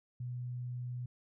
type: tone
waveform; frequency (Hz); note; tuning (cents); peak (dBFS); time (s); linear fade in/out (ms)
sine; 123.47; B2; 0; -37; 0.2-1.06; 5
effects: none